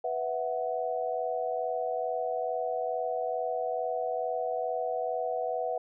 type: chord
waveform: sine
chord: B suspended fourth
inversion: none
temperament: just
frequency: 493.9 / 658.5 / 740.8 Hz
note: B4 / E5 / F#5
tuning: 0 / -2 / +2 cents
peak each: -33 dBFS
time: 0.04-5.78 s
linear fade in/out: 5 ms
effects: none